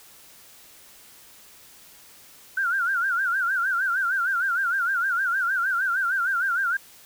sine tone with vibrato, 1480 Hz, F#6, in tune, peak -21 dBFS, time 2.57-6.77 s, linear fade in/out 5 ms, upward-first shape sine, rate 6.5 Hz, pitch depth 140 cents each way, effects white hiss -50 dBFS RMS until 7.05 s

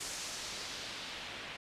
white noise with low-pass filter sweep, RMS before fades -43 dBFS, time 0-1.57 s, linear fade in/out 10 ms, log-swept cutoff 7600 to 2700 Hz, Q 1.3, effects resampled to 32000 Hz

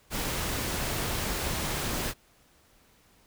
pink noise, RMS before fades -31 dBFS, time 0.1-2.14 s, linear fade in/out 50 ms, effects pink hiss -62 dBFS RMS until 3.26 s

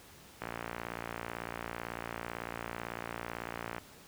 click train, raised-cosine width 0.5 ms, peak -22 dBFS, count 196, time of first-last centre 0.42-3.782 s, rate 58 Hz, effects pink hiss -55 dBFS RMS until 4.07 s + high-pass 60 Hz 12 dB/octave

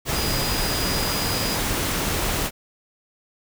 sine tone in noise, 4920 Hz, D#8, 20 cents flat, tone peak -29 dBFS, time 0.12-1.59 s, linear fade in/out 50 ms, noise pink, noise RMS -24 dBFS, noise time 0.05-2.51 s, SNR -8 dB, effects none

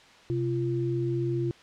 sine tone pair together, 128.85 / 344 Hz, C3 / F4, -26 / -26 cents, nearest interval octave + perfect fourth, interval 1700 cents, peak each -28 / -28 dBFS, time 0.3-1.51 s, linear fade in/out 0 ms, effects white hiss -53 dBFS RMS until 1.62 s + low-pass 4000 Hz 12 dB/octave

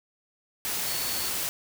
sine tone in noise, 4435 Hz, C#8, in tune, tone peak -36 dBFS, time 0.87-1.29 s, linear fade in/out 0 ms, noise white, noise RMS -30 dBFS, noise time 0.65-1.49 s, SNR -9 dB, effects none

